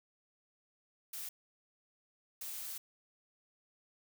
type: noise bursts at uneven times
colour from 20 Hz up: blue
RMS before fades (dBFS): -43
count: 2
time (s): 1.13-1.29 / 2.41-2.78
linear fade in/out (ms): 5
effects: none